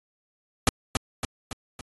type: noise with echo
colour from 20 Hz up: pink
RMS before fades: -18 dBFS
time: 0.67-0.69 s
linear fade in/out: 2 ms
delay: 280 ms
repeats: 4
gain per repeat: -5 dB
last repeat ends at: 1.81 s
effects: AAC 32 kbps